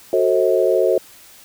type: chord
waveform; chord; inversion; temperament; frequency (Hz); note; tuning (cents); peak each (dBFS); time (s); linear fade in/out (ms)
sine; F# diminished seventh; none; just; 370 / 444 / 532.8 / 639.4; F#4 / A4 / C5 / Eb5; 0 / +16 / +31 / +47; -18 / -19 / -18 / -20; 0.13-0.98; 2
effects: white hiss -45 dBFS RMS until 1.44 s